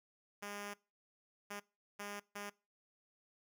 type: tone bursts at uneven times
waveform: 5% pulse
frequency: 204.1 Hz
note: G#3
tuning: 30 cents flat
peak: -32 dBFS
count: 4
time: 0.42-0.74 / 1.5-1.6 / 1.99-2.2 / 2.35-2.5 s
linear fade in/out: 10 ms
effects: noise-tail reverb RT60 0.3 s tail -23 dB re dry